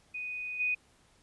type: tone with level steps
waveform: sine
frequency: 2487 Hz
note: D#7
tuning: 1 cent flat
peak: -35 / -27 dBFS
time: 0.14-0.75 s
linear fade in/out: 10 ms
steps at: 0.59 s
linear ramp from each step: 20 ms
effects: pink hiss -65 dBFS RMS until 1.22 s + resampled to 24000 Hz